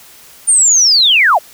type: linear sweep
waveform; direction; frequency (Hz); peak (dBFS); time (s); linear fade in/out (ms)
sine; down; 9110 to 536; -6; 0.47-1.39; 20
effects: white hiss -40 dBFS RMS until 1.53 s